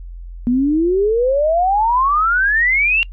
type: exponential sweep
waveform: sine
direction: up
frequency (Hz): 236.8 to 2794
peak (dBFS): -12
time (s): 0.47-3.03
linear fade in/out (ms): 0
effects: noise-tail reverb RT60 0.1 s tail -24 dB re dry + added 43 Hz sine -29 dBFS peak until 3.12 s